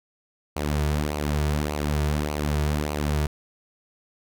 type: tone with flanger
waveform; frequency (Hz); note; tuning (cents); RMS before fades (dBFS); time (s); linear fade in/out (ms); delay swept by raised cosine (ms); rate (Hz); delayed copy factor
sawtooth; 74.4; D2; +23; -25; 0.56-3.27; 5; 0.56 to 3.86; 1.7; -0.6
effects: none